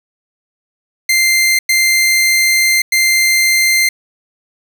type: tone bursts at uneven times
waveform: sawtooth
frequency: 2089 Hz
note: C7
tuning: 3 cents flat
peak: -6 dBFS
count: 3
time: 1.09-1.59 / 1.69-2.82 / 2.92-3.89 s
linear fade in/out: 5 ms
effects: none